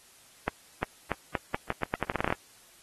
accelerating click train, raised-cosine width 0.5 ms, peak -12 dBFS, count 16, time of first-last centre 0.48-2.325 s, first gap 350 ms, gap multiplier 0.82, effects white hiss -57 dBFS RMS until 2.82 s + AAC 32 kbps

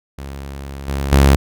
sawtooth tone with level steps, 69 Hz, C#2, 7 cents flat, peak -24 / -15 / -4 dBFS, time 0.18-1.36 s, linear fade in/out 5 ms, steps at 0.88 / 1.12 s, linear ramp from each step 5 ms, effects none

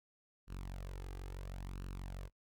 sawtooth tone with flanger, 46.25 Hz, F#1, in tune, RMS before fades -45 dBFS, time 0.47-2.3 s, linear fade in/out 50 ms, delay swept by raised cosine 0.7 to 2.5 ms, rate 0.73 Hz, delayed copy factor +0.6, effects noise-tail reverb RT60 0.1 s tail -25 dB re dry

